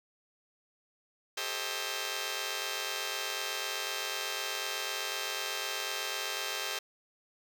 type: chord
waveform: 5% pulse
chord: A half-diminished seventh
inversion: third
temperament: just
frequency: 396 / 440 / 528 / 633.6 Hz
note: G4 / A4 / C5 / Eb5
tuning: +18 / 0 / +16 / +31 cents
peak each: -29 dBFS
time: 1.37-6.79 s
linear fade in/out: 5 ms
effects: none